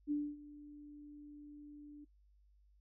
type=tone with ADSR envelope; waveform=sine; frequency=293.7 Hz; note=D4; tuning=in tune; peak=-31 dBFS; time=0.07-2.05 s; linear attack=43 ms; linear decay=250 ms; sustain=-19 dB; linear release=12 ms; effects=noise-tail reverb RT60 0.1 s tail -21 dB re dry + added 50 Hz sine -65 dBFS peak until 2.8 s